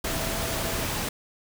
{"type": "tone in noise", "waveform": "sine", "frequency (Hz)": 659.3, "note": "E5", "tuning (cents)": 0, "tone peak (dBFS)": -37, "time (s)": [0.05, 0.84], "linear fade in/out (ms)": 5, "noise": "pink", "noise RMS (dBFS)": -29, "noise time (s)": [0.04, 1.09], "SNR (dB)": -11, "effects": []}